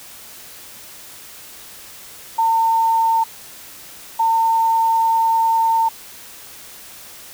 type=tone bursts at uneven times; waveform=sine; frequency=905 Hz; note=A5; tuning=48 cents sharp; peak=-13 dBFS; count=2; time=2.38-3.24 / 4.19-5.89 s; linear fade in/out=10 ms; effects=white hiss -39 dBFS RMS until 7.33 s